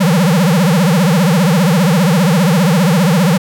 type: tone with vibrato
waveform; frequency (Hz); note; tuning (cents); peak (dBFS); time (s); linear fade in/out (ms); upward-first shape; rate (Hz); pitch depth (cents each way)
square; 174.61; F3; 0; -9; 0-3.38; 10; triangle; 15; 290
effects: none